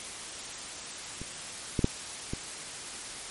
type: clicks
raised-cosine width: 3 ms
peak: -25 / -13 / -9 / -19 dBFS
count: 4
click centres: 1.216 / 1.792 / 1.844 / 2.335 s
effects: white hiss -40 dBFS RMS until 3.3 s + MP3 48 kbps